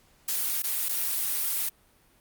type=noise with dropouts; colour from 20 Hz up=blue; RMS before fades=-28 dBFS; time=0.28-1.69 s; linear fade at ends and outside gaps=5 ms; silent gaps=0.622-0.638 / 0.887-0.892 s; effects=pink hiss -62 dBFS RMS until 2.2 s + Opus 48 kbps